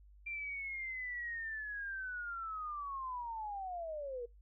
sine linear sweep, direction down, 2375 to 464.3 Hz, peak -39 dBFS, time 0.26-4.26 s, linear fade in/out 10 ms, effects noise-tail reverb RT60 0.2 s tail -22 dB re dry + added 50 Hz sine -57 dBFS peak until 4.41 s

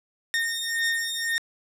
sawtooth beating tone pair, 1836 / 1837.9 Hz, A#6 / A#6, -27 / -25 cents, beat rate 1.9 Hz, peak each -24 dBFS, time 0.34-1.38 s, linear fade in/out 0 ms, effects low-pass 12000 Hz 12 dB/octave + 9-bit

